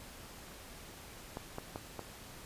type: clicks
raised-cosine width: 1 ms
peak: -25 dBFS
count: 4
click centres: 1.371 / 1.584 / 1.759 / 1.993 s
effects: pink hiss -51 dBFS RMS until 2.45 s + resampled to 32000 Hz